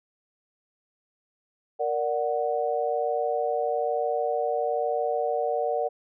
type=chord; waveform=sine; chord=Bb augmented; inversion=none; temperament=equal; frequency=466.2 / 587.3 / 740 Hz; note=Bb4 / D5 / F#5; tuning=0 / 0 / 0 cents; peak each=-28 dBFS; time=1.79-5.89 s; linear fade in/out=20 ms; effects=none